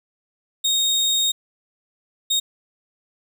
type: tone bursts at uneven times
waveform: 30% pulse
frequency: 3719 Hz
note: A#7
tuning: 5 cents flat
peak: -15 dBFS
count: 2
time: 0.64-1.32 / 2.3-2.4 s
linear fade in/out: 10 ms
effects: none